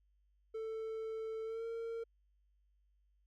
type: tone with pitch glide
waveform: triangle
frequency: 443.4 to 458 Hz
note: A4 to A#4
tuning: +13 to -31 cents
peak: -37 dBFS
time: 0.54-2.04 s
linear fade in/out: 10 ms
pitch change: +56 cents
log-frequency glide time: 1.44-1.65 s
effects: added 50 Hz sine -70 dBFS peak until 3.26 s